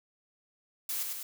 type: noise with echo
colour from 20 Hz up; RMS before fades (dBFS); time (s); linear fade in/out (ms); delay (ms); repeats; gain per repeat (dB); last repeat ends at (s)
blue; -34; 0.89-1.03; 2; 100; 2; -3; 1.23
effects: none